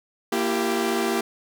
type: chord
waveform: sawtooth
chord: E diminished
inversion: second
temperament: equal with one note detuned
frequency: 233.1 / 336.9 / 392 Hz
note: Bb3 / E4 / G4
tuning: 0 / +38 / 0 cents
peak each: -23 / -23 / -21 dBFS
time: 0.32-1.21 s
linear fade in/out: 5 ms
effects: none

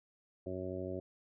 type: harmonic tone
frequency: 92.6 Hz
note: F#2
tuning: 2 cents sharp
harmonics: 1 / 2 / 3 / 4 / 5 / 6 / 7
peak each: -45 / -47 / -45 / -42 / -51 / -44 / -48 dBFS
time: 0.46-1 s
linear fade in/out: 5 ms
effects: none

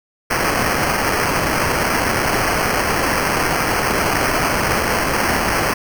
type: noise with sample-and-hold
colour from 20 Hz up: violet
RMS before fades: -18 dBFS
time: 0.3-5.74 s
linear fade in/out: 10 ms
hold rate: 3675 Hz
effects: none

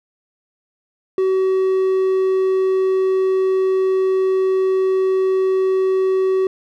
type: tone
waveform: triangle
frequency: 378.6 Hz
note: F#4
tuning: 40 cents sharp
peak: -12 dBFS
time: 1.18-6.47 s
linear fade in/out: 2 ms
effects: none

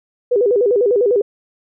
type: tone with vibrato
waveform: sine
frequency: 445.3 Hz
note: A4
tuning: 21 cents sharp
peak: -11 dBFS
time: 0.31-1.22 s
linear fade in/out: 10 ms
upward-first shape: square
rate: 10 Hz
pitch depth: 170 cents each way
effects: none

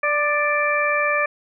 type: harmonic tone with a mistuned harmonic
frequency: 587.3 Hz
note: D5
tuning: in tune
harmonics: 1 / 2 / 3 / 4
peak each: -23 / -23 / -23 / -23 dBFS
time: 0.03-1.26 s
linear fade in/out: 5 ms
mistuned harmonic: 2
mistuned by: +16 cents
effects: none

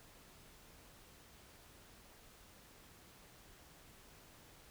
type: silence
effects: pink hiss -61 dBFS RMS until 4.7 s

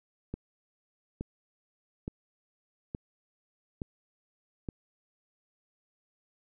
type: click train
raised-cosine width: 3 ms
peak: -22 dBFS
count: 6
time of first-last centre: 0.34-4.688 s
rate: 1.15 Hz
effects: none

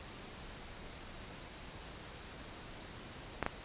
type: clicks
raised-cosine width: 0.5 ms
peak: -17 dBFS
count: 2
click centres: 3.427 / 3.464 s
effects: pink hiss -49 dBFS RMS until 3.64 s + resampled to 8000 Hz

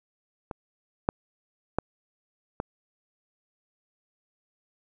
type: clicks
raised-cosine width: 1 ms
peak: -20 / -8 / -10 / -15 dBFS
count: 4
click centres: 0.512 / 1.089 / 1.786 / 2.601 s
effects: none

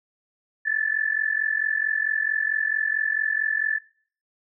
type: tone with amplitude modulation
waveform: sine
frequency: 1747 Hz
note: A6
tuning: 13 cents flat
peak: -17 dBFS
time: 0.65-3.79 s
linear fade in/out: 20 ms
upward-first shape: sine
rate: 44.5 Hz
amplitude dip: 90%
effects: noise-tail reverb RT60 0.5 s tail -21 dB re dry

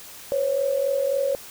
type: tone pair together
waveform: sine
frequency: 510.7 / 554.4 Hz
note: C5 / C#5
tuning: -42 / 0 cents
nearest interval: minor second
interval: 142 cents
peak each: -27 / -21 dBFS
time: 0.32-1.35 s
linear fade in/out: 0 ms
effects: white hiss -42 dBFS RMS until 1.5 s

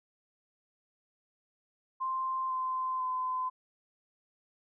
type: tone with pitch steps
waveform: sine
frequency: 1046.5 / 1034.5 / 1022.6 Hz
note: C6 / C6 / C6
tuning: 0 / -20 / -40 cents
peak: -30 dBFS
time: 2-3.5 s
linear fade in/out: 20 ms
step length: 500 ms
effects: none

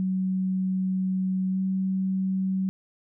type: tone with pitch glide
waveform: sine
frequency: 187.5 to 189.68 Hz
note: F#3 to F#3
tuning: +23 to +43 cents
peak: -23 dBFS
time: 0-2.69 s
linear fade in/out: 0 ms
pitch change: +20 cents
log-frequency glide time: 1.5-1.59 s
effects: none

